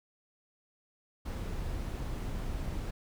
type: noise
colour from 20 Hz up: brown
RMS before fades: -36 dBFS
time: 1.25-2.91 s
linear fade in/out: 10 ms
effects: none